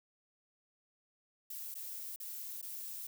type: noise with dropouts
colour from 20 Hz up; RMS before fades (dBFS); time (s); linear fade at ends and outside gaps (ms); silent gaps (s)
violet; -44; 1.5-3.07; 5; 1.743-1.751 / 2.161-2.2 / 2.615-2.626
effects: none